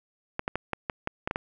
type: clicks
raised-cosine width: 0.5 ms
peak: -13 dBFS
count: 9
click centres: 0.394 / 0.479 / 0.556 / 0.733 / 0.898 / 1.074 / 1.275 / 1.311 / 1.359 s
effects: none